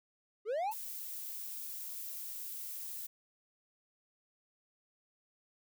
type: linear sweep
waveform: triangle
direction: up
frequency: 392 to 932.3 Hz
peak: -30 dBFS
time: 0.45-0.74 s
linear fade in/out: 50 ms
type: noise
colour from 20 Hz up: violet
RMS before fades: -43 dBFS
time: 0.71-3.07 s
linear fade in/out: 10 ms
effects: none